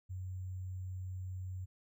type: tone with sample-and-hold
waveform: sine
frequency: 92.5 Hz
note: F#2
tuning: in tune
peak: -39 dBFS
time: 0.09-1.66 s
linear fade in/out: 20 ms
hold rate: 7350 Hz
effects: none